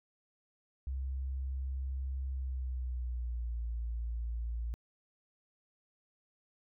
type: tone with pitch glide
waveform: sine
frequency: 66.3 to 57.72 Hz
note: C2 to A#1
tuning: +23 to -16 cents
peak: -33 dBFS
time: 0.87-4.74 s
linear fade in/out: 0 ms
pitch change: -239 cents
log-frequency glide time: 2.3-3.63 s
effects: tanh soft clip ceiling -29 dBFS